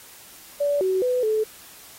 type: tone with pitch steps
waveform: sine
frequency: 576 / 376.3 / 499.9 / 433.4 Hz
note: D5 / F#4 / B4 / A4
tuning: -34 / +29 / +21 / -26 cents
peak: -19 dBFS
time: 0.6-1.44 s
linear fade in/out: 10 ms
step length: 210 ms
effects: white hiss -46 dBFS RMS until 1.98 s + AAC 48 kbps